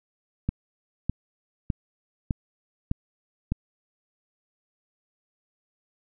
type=click train; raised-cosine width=5 ms; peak=-12 dBFS; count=6; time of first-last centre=0.49-3.52 s; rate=1.65 Hz; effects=none